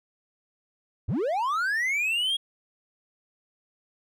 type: linear sweep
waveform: triangle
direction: up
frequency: 65.41 to 3322 Hz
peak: -22 dBFS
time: 1.08-2.37 s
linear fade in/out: 10 ms
effects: none